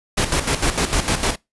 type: noise with tremolo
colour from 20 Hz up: pink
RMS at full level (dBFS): -18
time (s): 0.17-1.36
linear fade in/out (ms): 10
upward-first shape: square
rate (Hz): 6.6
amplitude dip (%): 65
effects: noise-tail reverb RT60 0.2 s tail -23 dB re dry + resampled to 24000 Hz